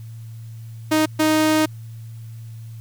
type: tone bursts at uneven times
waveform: sawtooth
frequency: 311.1 Hz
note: D#4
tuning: in tune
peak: -11 dBFS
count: 2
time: 0.91-1.06 / 1.19-1.66 s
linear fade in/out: 10 ms
effects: added 113 Hz sine -33 dBFS peak until 2.8 s + white hiss -55 dBFS RMS until 2.8 s